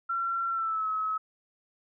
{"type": "tone with pitch glide", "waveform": "sine", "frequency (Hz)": [1361, 1285.4], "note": ["F6", "E6"], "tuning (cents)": [-45, -44], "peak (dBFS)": -27, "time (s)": [0.09, 1.18], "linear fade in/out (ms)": 10, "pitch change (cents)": -99, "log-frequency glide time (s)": [0.49, 0.88], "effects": []}